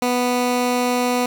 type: tone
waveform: 15% pulse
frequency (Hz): 246.9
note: B3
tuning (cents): 0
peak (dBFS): -11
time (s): 0.02-1.26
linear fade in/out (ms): 2
effects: none